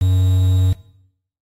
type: tone with quantisation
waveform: triangle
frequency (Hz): 92.8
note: F#2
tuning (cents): +6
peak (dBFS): -10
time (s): 0.01-0.73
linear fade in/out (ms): 5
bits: 6
effects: noise-tail reverb RT60 0.7 s tail -17 dB re dry + AAC 48 kbps